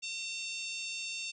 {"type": "harmonic tone", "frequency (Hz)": 905, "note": "A5", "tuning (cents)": 48, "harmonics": [3, 4, 5, 6, 7, 8, 9], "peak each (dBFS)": [-39, -44, -46, -47, -48, -48, -53], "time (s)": [0.02, 1.32], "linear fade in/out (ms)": 20, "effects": []}